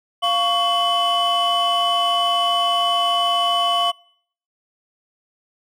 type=tone cluster; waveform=triangle; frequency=696 / 1119 / 3001 Hz; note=F5 / C#6 / F#7; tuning=-6 / +16 / +24 cents; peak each=-18 dBFS; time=0.22-3.92 s; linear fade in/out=20 ms; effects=noise-tail reverb RT60 0.6 s tail -25 dB re dry + tanh soft clip ceiling -10 dBFS